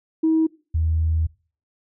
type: tone pair in turn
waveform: sine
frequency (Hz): 320 / 80.25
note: D#4 / E2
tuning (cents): +49 / -46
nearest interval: 2 octaves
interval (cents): 2395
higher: first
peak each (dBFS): -14 / -17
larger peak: first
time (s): 0.23-0.47 / 0.74-1.27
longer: second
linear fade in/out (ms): 10
effects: noise-tail reverb RT60 0.4 s tail -23 dB re dry + tanh soft clip ceiling -11 dBFS